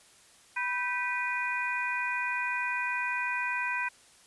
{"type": "harmonic tone with a mistuned harmonic", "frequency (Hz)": 491.6, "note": "B4", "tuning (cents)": -8, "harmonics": [2, 3, 4, 5], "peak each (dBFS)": [-34, -34, -36, -33], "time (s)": [0.56, 3.89], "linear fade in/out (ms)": 10, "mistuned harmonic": 3, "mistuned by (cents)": 81, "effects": ["white hiss -58 dBFS RMS until 4.26 s", "resampled to 24000 Hz"]}